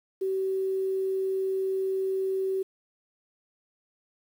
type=tone with quantisation; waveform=sine; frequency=382.4 Hz; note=G4; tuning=43 cents flat; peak=-25 dBFS; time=0.21-2.63 s; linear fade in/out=10 ms; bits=9; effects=none